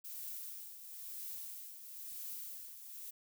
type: noise with tremolo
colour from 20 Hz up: violet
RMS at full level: -44 dBFS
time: 0.04-3.11 s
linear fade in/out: 10 ms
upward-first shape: triangle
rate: 1 Hz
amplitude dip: 65%
effects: none